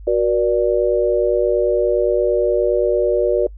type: chord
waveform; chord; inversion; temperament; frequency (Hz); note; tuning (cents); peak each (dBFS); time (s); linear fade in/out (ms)
sine; Gb augmented; none; equal with one note detuned; 370 / 477.9 / 587.3; Gb4 / Bb4 / D5; 0 / +43 / 0; -18; 0.07-3.47; 5
effects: noise-tail reverb RT60 0.1 s tail -26 dB re dry + added 50 Hz sine -33 dBFS peak until 3.57 s